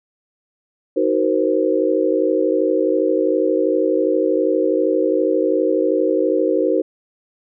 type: chord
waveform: sine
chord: C half-diminished seventh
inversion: first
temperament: just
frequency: 314 / 376.7 / 470.9 / 523.3 Hz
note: Eb4 / Gb4 / Bb4 / C5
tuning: +16 / +31 / +18 / 0 cents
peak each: -20 dBFS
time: 0.96-6.82 s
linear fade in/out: 10 ms
effects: none